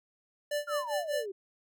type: tone with tremolo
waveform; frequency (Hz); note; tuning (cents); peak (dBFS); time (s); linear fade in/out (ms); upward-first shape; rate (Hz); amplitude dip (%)
square; 587.3; D5; 0; -29; 0.51-1.26; 5; sine; 5; 95
type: exponential sweep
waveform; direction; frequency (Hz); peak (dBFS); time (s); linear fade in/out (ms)
sine; down; 1431 to 372.9; -35; 0.67-1.32; 10
effects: none